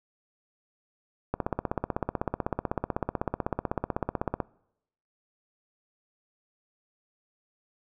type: click train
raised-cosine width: 1 ms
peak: -13 dBFS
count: 50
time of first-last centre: 1.34-4.402 s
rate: 16 Hz
effects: noise-tail reverb RT60 0.8 s tail -24 dB re dry